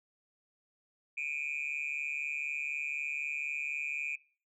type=tone with amplitude modulation; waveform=sine; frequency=2421 Hz; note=D#7; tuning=48 cents flat; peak=-28 dBFS; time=1.17-4.16 s; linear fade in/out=10 ms; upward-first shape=sine; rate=144 Hz; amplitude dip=90%; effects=noise-tail reverb RT60 0.4 s tail -21 dB re dry + tanh soft clip ceiling -28 dBFS